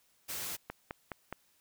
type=noise; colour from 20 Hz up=white; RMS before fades=-39 dBFS; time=0.28-0.57 s; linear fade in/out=20 ms
type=click train; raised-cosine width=0.5 ms; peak=-23 dBFS; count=4; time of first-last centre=0.7-1.326 s; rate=4.79 Hz
effects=white hiss -70 dBFS RMS until 1.6 s